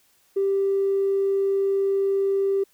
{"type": "tone with tanh clipping", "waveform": "triangle", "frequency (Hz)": 392.5, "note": "G4", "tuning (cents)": 2, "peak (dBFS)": -19, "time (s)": [0.36, 2.64], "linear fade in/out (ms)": 10, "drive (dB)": 4, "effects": ["white hiss -62 dBFS RMS until 2.73 s"]}